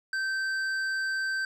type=tone with hard clipping; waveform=triangle; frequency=1554 Hz; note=G6; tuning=16 cents flat; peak=-29 dBFS; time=0.13-1.45 s; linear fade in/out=2 ms; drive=11 dB; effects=resampled to 32000 Hz